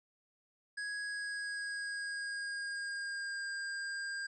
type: tone with pitch glide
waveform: square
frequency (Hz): 1661.2 to 1604.6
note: G#6 to G6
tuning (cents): 0 to +40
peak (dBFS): -38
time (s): 0.77-4.27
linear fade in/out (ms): 10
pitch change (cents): -60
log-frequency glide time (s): 1-3.51
effects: resampled to 22050 Hz